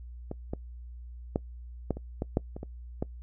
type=clicks; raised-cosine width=2 ms; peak=-21 / -19 / -13 / -14 / -26 / -17 / -11 / -25 / -24 / -16 dBFS; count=10; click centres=0.314 / 0.535 / 1.359 / 1.907 / 1.97 / 2.221 / 2.371 / 2.565 / 2.631 / 3.025 s; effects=noise-tail reverb RT60 0.1 s tail -23 dB re dry + added 60 Hz sine -41 dBFS peak until 3.22 s